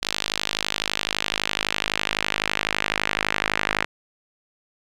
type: tone with band-pass filter sweep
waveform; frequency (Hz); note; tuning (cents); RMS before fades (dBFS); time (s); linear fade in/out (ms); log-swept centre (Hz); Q
sawtooth; 51.9; G#1; 0; -26; 0.02-3.85; 10; 3900 to 2000; 1.5
effects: none